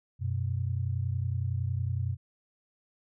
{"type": "tone pair together", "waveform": "sine", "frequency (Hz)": [92.65, 123.5], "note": ["F#2", "B2"], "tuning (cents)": [3, 0], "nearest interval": "perfect fourth", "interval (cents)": 497, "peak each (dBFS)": [-30, -31], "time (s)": [0.19, 2.17], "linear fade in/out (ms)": 50, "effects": []}